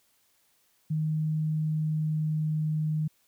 sine tone with pitch glide, 155.56 to 154.66 Hz, D#3 to D#3, 0 to -10 cents, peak -25 dBFS, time 0.9-3.08 s, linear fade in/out 10 ms, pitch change -10 cents, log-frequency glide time 1.34-2.67 s, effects white hiss -68 dBFS RMS until 3.27 s

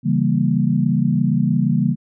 sine chord, C# diminished seventh, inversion none, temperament equal, 138.59 / 164.81 / 196 / 233.1 Hz, C#3 / E3 / G3 / Bb3, 0 / 0 / 0 / 0 cents, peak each -20 dBFS, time 0.03-1.96 s, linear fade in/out 50 ms, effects none

